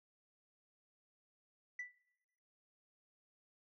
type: tone with exponential decay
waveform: sine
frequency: 1976 Hz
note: B6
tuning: in tune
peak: -36 dBFS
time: 1.79-1.95 s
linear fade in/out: 5 ms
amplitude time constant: 33 ms
effects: noise-tail reverb RT60 0.9 s tail -21 dB re dry + tanh soft clip ceiling -38 dBFS